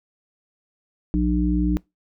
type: harmonic tone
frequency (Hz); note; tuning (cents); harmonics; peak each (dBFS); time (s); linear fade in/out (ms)
60.4; B1; -38; 1 / 3 / 5; -22 / -22 / -22; 1.14-1.77; 0
effects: noise-tail reverb RT60 0.2 s tail -24 dB re dry